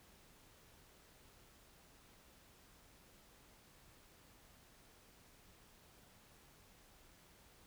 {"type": "silence", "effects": ["pink hiss -65 dBFS RMS until 7.66 s"]}